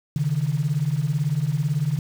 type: beating tone pair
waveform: sine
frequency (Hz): 136.4 / 154.4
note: C#3 / D#3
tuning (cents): -28 / -13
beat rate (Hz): 18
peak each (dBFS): -23 / -22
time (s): 0.16-1.99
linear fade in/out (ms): 2
effects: tanh soft clip ceiling -12 dBFS + 7-bit